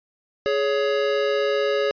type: tone pair together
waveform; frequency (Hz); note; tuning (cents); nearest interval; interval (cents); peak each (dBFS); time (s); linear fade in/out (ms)
square; 418.8 / 559; G#4 / C#5; +15 / +14; perfect fourth; 499; -23; 0.46-1.91; 0
effects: resampled to 11025 Hz